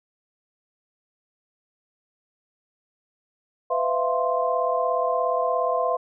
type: tone cluster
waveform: sine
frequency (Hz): 503 / 655 / 692 / 1047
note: B4 / E5 / F5 / C6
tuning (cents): +32 / -11 / -16 / +1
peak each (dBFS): -26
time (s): 3.7-5.97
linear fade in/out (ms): 10
effects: none